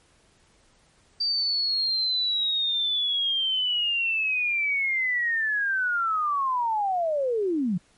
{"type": "linear sweep", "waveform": "sine", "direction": "down", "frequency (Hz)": [4669, 162.7], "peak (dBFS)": -22, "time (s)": [1.2, 7.78], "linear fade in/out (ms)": 10, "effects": ["pink hiss -61 dBFS RMS until 7.97 s", "MP3 48 kbps"]}